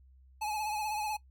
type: tone with vibrato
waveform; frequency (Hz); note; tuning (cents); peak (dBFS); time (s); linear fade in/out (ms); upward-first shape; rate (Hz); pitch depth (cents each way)
square; 850; G#5; +40; -33; 0.41-1.17; 10; triangle; 16; 55
effects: noise-tail reverb RT60 0.1 s tail -19 dB re dry + added 65 Hz sine -56 dBFS peak until 1.3 s